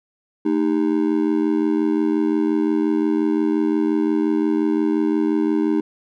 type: tone with amplitude modulation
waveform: triangle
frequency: 309.6 Hz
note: D#4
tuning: 9 cents flat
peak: -10 dBFS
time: 0.45-5.81 s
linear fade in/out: 10 ms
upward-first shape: sine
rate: 85.7 Hz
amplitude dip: 100%
effects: none